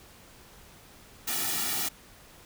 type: noise with comb filter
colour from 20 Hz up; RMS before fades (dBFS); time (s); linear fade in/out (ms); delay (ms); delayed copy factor
white; -30; 1.27-1.89; 10; 1.9; -0.9
effects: pink hiss -53 dBFS RMS until 2.45 s